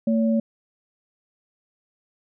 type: tone pair together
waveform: sine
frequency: 224.6 / 566 Hz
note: A3 / C#5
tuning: +36 / +36 cents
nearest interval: octave + major third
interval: 1600 cents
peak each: -18 / -26 dBFS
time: 0.07-0.4 s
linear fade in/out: 5 ms
effects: none